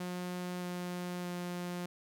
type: tone with pitch steps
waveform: sawtooth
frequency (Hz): 179.4 / 178.16 / 176.93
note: F3 / F3 / F3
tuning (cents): +47 / +35 / +23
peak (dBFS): -33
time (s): 0-1.86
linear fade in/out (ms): 5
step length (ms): 620
effects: none